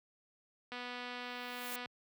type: click train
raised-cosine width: 0.3 ms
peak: -28 dBFS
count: 281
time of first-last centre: 0.72-1.858 s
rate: 246 Hz
type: noise with exponential growth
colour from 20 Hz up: blue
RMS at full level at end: -41 dBFS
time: 1.2-1.76 s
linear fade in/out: 5 ms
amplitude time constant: 120 ms
effects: high-pass 80 Hz 12 dB/octave